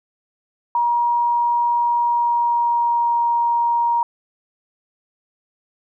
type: tone with pitch glide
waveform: sine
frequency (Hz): 951 to 942.3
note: A#5 to A#5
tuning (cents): +34 to +18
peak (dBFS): -15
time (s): 0.75-4.03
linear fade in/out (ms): 2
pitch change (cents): -16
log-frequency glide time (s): 1.97-3.23
effects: none